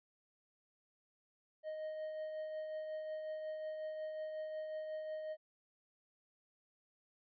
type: tone with tremolo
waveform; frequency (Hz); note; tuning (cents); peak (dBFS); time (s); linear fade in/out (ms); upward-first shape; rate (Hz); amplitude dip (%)
triangle; 622.3; D#5; 0; -37; 1.63-5.37; 50; triangle; 5.5; 35
effects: resampled to 11025 Hz